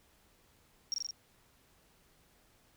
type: tone with echo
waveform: sine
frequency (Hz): 5588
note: F8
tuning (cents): 0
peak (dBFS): -29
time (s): 0.92-0.94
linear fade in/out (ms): 0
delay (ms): 42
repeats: 4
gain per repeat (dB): -2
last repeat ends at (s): 1.108
effects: tanh soft clip ceiling -28 dBFS + pink hiss -67 dBFS RMS until 2.76 s